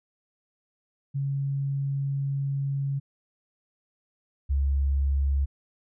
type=tone pair in turn; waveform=sine; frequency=138.59 / 69.18 Hz; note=C#3 / C#2; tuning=0 / -3 cents; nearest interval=octave; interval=1203 cents; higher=first; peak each=-25 / -21 dBFS; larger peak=second; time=1.14-3 / 4.49-5.46 s; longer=first; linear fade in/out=20 ms; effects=none